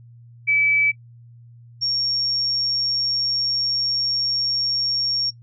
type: tone pair in turn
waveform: sine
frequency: 2300 / 5532 Hz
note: D7 / F8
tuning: -37 / -17 cents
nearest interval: octave + minor third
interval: 1520 cents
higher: second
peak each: -15 / -19 dBFS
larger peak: first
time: 0.47-0.92 / 1.81-5.31 s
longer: second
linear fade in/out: 20 ms
effects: noise-tail reverb RT60 0.1 s tail -22 dB re dry + added 118 Hz sine -43 dBFS peak until 5.42 s